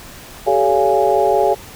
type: tone cluster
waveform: sine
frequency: 388 / 433.2 / 568 / 690 / 828 Hz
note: G4 / A4 / C#5 / F5 / G#5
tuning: -18 / -27 / +42 / -21 / -5 cents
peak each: -18 dBFS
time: 0.46-1.55 s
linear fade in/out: 20 ms
effects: pink hiss -37 dBFS RMS until 1.75 s